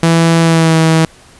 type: tone with pitch glide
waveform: sawtooth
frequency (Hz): 165.7 to 161.26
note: E3 to E3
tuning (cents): +9 to -38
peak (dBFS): -3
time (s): 0.03-1.05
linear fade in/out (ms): 2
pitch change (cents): -47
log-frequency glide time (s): 0.4-0.77
effects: pink hiss -42 dBFS RMS until 1.39 s + resampled to 24000 Hz